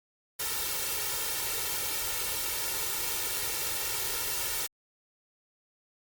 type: noise with comb filter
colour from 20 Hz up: white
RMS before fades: -32 dBFS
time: 0.39-4.67 s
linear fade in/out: 10 ms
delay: 2.2 ms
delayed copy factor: +0.85
effects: Opus 48 kbps